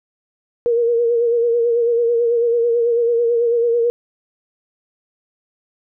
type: tone with vibrato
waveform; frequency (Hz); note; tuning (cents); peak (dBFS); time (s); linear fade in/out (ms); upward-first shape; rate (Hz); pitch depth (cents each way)
sine; 470; A#4; +14; -13; 0.66-3.9; 0; sine; 9.1; 40
effects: none